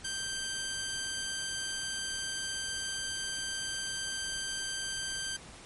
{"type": "tone", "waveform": "10% pulse", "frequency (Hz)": 1568, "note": "G6", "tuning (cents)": 0, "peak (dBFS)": -25, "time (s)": [0.04, 5.37], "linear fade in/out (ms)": 10, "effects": ["pink hiss -50 dBFS RMS until 5.65 s", "MP3 48 kbps"]}